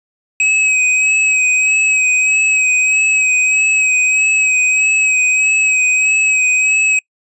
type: tone with vibrato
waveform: square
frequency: 2543 Hz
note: D#7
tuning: 37 cents sharp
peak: -11 dBFS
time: 0.4-6.99 s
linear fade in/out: 2 ms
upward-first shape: sine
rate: 1.6 Hz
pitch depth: 29 cents each way
effects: noise-tail reverb RT60 0.1 s tail -26 dB re dry + resampled to 22050 Hz